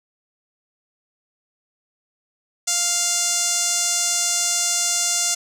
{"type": "tone with band-pass filter", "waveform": "sawtooth", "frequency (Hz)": 698.5, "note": "F5", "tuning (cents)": 0, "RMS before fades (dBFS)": -21, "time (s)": [2.67, 5.35], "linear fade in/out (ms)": 10, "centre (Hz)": 6900, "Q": 3.3, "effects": []}